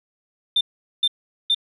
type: tone bursts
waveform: sine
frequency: 3584 Hz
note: A7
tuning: 31 cents sharp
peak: -14 dBFS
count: 3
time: 0.56-1.547 s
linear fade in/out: 5 ms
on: 49 ms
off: 420 ms
effects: tanh soft clip ceiling -11 dBFS